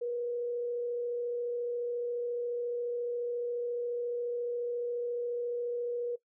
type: tone with frequency modulation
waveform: sine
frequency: 480.7 Hz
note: B4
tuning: 47 cents flat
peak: -31 dBFS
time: 0.01-6.16 s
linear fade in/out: 10 ms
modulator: 34.3 Hz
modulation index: 0.21
effects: noise-tail reverb RT60 0.1 s tail -18 dB re dry